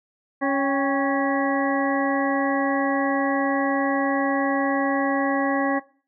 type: harmonic tone with a mistuned harmonic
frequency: 277.2 Hz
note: C#4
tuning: in tune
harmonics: 1 / 2 / 3 / 4 / 6 / 7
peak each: -23 / -26 / -28 / -29 / -31 / -31 dBFS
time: 0.41-5.8 s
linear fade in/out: 20 ms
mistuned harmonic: 3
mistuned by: -67 cents
effects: noise-tail reverb RT60 0.4 s tail -18 dB re dry